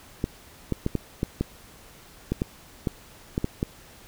clicks, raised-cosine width 3 ms, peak -11 dBFS, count 12, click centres 0.241 / 0.723 / 0.864 / 0.953 / 1.231 / 1.41 / 2.32 / 2.419 / 2.872 / 3.379 / 3.444 / 3.629 s, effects pink hiss -50 dBFS RMS until 4.07 s

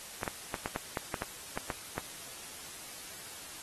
clicks, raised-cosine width 0.5 ms, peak -18 dBFS, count 11, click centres 0.232 / 0.278 / 0.542 / 0.659 / 0.761 / 0.972 / 1.142 / 1.221 / 1.575 / 1.702 / 1.98 s, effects white hiss -46 dBFS RMS until 3.62 s + AAC 32 kbps

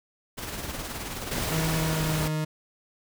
pink noise with tremolo, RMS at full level -33 dBFS, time 0.37-1.82 s, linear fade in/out 20 ms, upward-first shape sine, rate 19 Hz, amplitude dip 45%
pink noise, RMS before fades -31 dBFS, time 1.31-2.28 s, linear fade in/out 5 ms
40% pulse tone with pitch glide, 160 to 154.82 Hz, D#3 to D#3, +49 to -8 cents, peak -25 dBFS, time 1.51-2.45 s, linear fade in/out 10 ms, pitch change -57 cents, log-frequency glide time 1.77-2.27 s
effects none

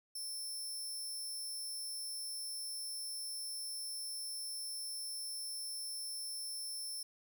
20% pulse tone, 5350 Hz, E8, 25 cents sharp, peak -35 dBFS, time 0.15-7.03 s, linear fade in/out 5 ms, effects none

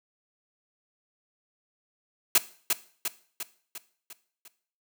white noise with echo, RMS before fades -19 dBFS, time 2.35-2.38 s, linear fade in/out 2 ms, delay 350 ms, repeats 6, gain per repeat -5 dB, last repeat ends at 4.48 s, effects noise-tail reverb RT60 0.5 s tail -17 dB re dry + high-pass 200 Hz 12 dB/octave

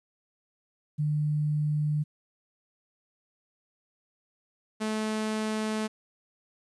sine / sawtooth tone pair in turn, 150 / 216.7 Hz, D3 / A3, +37 / -26 cents, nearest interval tritone, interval 637 cents, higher second, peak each -24 dBFS, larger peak neither, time 0.98-2.04 / 4.8-5.88 s, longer second, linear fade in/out 20 ms, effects resampled to 24000 Hz + 11-bit

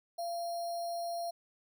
sine tone with sample-and-hold, 686 Hz, F5, 31 cents flat, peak -34 dBFS, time 0.18-1.31 s, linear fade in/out 10 ms, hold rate 4900 Hz, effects none

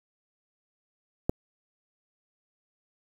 click, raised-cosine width 2 ms, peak -10 dBFS, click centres 1.295 s, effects 7-bit

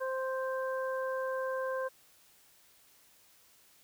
harmonic tone, 523.3 Hz, C5, in tune, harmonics 1 / 2 / 3, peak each -33 / -39 / -41 dBFS, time 0-1.89 s, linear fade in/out 20 ms, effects white hiss -63 dBFS RMS until 3.83 s

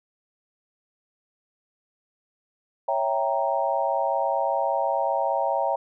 sine chord, C# diminished seventh, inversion none, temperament equal, 554.4 / 659.3 / 784 / 932.3 Hz, C#5 / E5 / G5 / Bb5, 0 / 0 / 0 / 0 cents, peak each -27 dBFS, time 2.88-5.76 s, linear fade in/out 5 ms, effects none

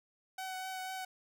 sawtooth tone with vibrato, 752 Hz, F#5, 28 cents sharp, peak -35 dBFS, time 0.38-1.05 s, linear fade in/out 5 ms, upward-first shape triangle, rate 4.1 Hz, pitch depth 17 cents each way, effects none

